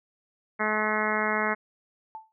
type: harmonic tone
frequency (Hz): 214.2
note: A3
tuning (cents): -46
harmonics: 1 / 2 / 3 / 4 / 5 / 6 / 7 / 8 / 9 / 10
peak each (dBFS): -33 / -33 / -33 / -33 / -33 / -33 / -33 / -33 / -33 / -33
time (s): 0.59-1.55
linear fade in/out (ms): 20
type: tone with exponential decay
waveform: sine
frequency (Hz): 880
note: A5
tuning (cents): 0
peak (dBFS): -33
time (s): 2.15-2.32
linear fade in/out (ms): 0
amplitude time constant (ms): 36
effects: none